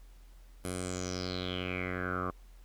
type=tone with low-pass filter sweep; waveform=10% pulse; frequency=91.1 Hz; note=F#2; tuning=26 cents flat; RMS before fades=-36 dBFS; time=0.64-2.31 s; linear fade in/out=10 ms; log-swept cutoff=11000 to 1100 Hz; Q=6.7; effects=added 42 Hz sine -51 dBFS peak until 2.64 s + pink hiss -66 dBFS RMS until 2.64 s